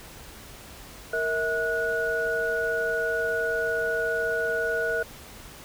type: tone cluster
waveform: sine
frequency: 464 / 646 / 1462 Hz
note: A#4 / E5 / F#6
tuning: -8 / -35 / -21 cents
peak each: -28 / -30 / -27 dBFS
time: 1.13-5.03 s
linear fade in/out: 5 ms
effects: added 50 Hz sine -54 dBFS peak until 5.64 s + pink hiss -45 dBFS RMS until 5.64 s